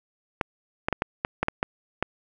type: clicks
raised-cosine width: 0.5 ms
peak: -8 dBFS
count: 9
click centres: 0.412 / 0.885 / 0.927 / 1.021 / 1.249 / 1.43 / 1.484 / 1.629 / 2.026 s
effects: none